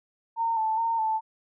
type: tone with vibrato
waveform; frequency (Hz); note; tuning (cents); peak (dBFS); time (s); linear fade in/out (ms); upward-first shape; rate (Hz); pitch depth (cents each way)
sine; 897; A5; +33; -23; 0.36-1.21; 50; square; 2.4; 35
effects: none